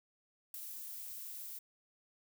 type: noise with ADSR envelope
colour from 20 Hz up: violet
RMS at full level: -40 dBFS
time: 0.54-1.59 s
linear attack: 4 ms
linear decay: 3 ms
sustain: -6 dB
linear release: 9 ms
effects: none